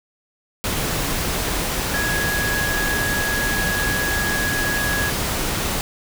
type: tone in noise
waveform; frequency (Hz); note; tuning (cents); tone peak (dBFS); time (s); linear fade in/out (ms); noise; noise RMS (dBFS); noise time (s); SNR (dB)
sine; 1666; G#6; +5; -22; 1.94-5.1; 0; pink; -23; 0.64-5.81; -2
effects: none